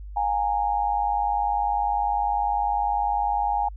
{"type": "tone with amplitude modulation", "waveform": "sine", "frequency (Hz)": 820, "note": "G#5", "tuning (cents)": -22, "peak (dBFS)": -17, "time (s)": [0.16, 3.69], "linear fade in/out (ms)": 10, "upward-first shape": "sine", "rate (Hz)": 100, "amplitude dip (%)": 90, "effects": ["added 50 Hz sine -35 dBFS peak until 3.76 s"]}